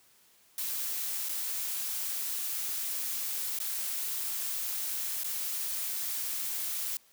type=noise with dropouts; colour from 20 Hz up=blue; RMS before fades=-34 dBFS; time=0.58-6.97 s; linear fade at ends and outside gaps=1 ms; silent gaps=1.287-1.292 / 3.588-3.601 / 5.235-5.244 s; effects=white hiss -63 dBFS RMS until 7.12 s + high-pass 60 Hz 12 dB/octave